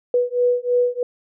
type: beating tone pair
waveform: sine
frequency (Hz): 488.9 / 492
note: B4 / B4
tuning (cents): -18 / -7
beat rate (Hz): 3.1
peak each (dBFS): -19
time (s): 0.14-1.03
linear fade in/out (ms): 2
effects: none